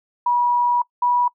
sine tone pair in turn, 968 / 974.2 Hz, B5 / B5, -35 / -24 cents, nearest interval unison, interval 11 cents, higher second, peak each -15 dBFS, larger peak neither, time 0.26-0.82 / 1.02-1.28 s, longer first, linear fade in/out 5 ms, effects noise-tail reverb RT60 0.1 s tail -23 dB re dry

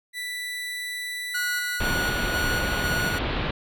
30% pulse tone, 1975.5 Hz, B6, in tune, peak -27 dBFS, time 0.13-1.81 s, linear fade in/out 50 ms
45% pulse tone with tremolo, 1456 Hz, F#6, 28 cents flat, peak -25 dBFS, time 1.34-3.19 s, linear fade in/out 10 ms, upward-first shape square, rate 2 Hz, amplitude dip 30%
pink low-pass noise, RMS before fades -27 dBFS, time 1.8-3.51 s, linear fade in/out 5 ms, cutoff 4000 Hz, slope 48 dB/octave
effects none

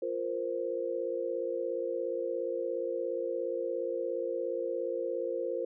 sine chord, F suspended fourth, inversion none, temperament equal, 349.2 / 466.2 / 523.3 Hz, F4 / Bb4 / C5, 0 / 0 / 0 cents, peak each -37 / -35 / -34 dBFS, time 0.02-5.65 s, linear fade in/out 5 ms, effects none

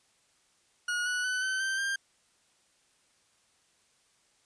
40% pulse tone with pitch steps, 1446 / 1473.8 / 1502.2 / 1531.1 / 1560.6 / 1590.6 Hz, F#6 / F#6 / F#6 / G6 / G6 / G6, -40 / -7 / +26 / -41 / -8 / +25 cents, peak -28 dBFS, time 0.88-1.96 s, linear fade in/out 5 ms, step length 180 ms, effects white hiss -68 dBFS RMS until 4.45 s + resampled to 22050 Hz

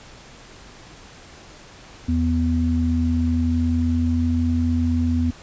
sine tone pair together, 82.41 / 247 Hz, E2 / B3, 0 / 0 cents, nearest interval octave + perfect fifth, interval 1900 cents, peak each -20 / -20 dBFS, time 2.08-5.31 s, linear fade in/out 10 ms, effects pink hiss -44 dBFS RMS until 5.42 s + resampled to 16000 Hz

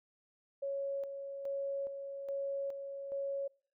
sine tone with tremolo, 554 Hz, C#5, 1 cent flat, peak -34 dBFS, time 0.62-3.48 s, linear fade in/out 10 ms, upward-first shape square, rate 1.2 Hz, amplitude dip 50%, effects noise-tail reverb RT60 0.5 s tail -25 dB re dry

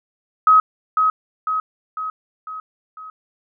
sine tone with echo, 1271 Hz, D#6, 36 cents sharp, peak -8 dBFS, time 0.47-0.6 s, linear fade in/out 2 ms, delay 500 ms, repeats 5, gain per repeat -5 dB, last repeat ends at 3.1 s, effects none

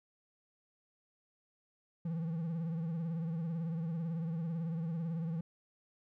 triangle tone with vibrato, 164.81 Hz, E3, in tune, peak -32 dBFS, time 2.05-5.41 s, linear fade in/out 5 ms, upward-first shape triangle, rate 18 Hz, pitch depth 97 cents each way, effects none

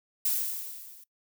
violet noise with level ramp, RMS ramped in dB -25 to -52 dBFS, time 0.25-1.04 s, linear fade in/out 5 ms, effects noise-tail reverb RT60 0.1 s tail -20 dB re dry

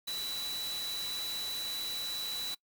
sine tone in noise, 3951 Hz, B7, in tune, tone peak -35 dBFS, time 0.07-2.55 s, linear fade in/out 10 ms, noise white, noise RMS -42 dBFS, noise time 0.07-2.55 s, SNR +4 dB, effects noise-tail reverb RT60 0.1 s tail -22 dB re dry

